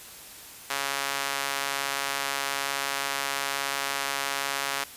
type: tone with high-pass filter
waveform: sawtooth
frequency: 138.9 Hz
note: C#3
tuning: 4 cents sharp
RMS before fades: -30 dBFS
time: 0.7-4.84 s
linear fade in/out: 5 ms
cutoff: 1100 Hz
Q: 0.74
effects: white hiss -45 dBFS RMS until 4.96 s + resampled to 32000 Hz